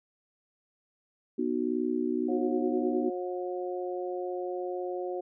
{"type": "chord", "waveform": "sine", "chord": "B major", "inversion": "none", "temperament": "just", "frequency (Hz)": [246.9, 308.7, 370.4], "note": ["B3", "D#4", "F#4"], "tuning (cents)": [0, -14, 2], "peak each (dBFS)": -31, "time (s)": [1.38, 3.1], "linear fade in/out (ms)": 10}
{"type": "harmonic tone", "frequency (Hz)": 180.4, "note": "F#3", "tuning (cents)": -44, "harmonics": [2, 3, 4], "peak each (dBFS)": [-33, -37, -39], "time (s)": [2.28, 5.21], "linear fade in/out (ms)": 10}
{"effects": []}